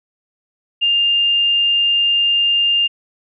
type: tone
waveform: sine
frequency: 2805 Hz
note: F7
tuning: 7 cents sharp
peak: -12 dBFS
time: 0.81-2.88 s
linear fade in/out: 20 ms
effects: none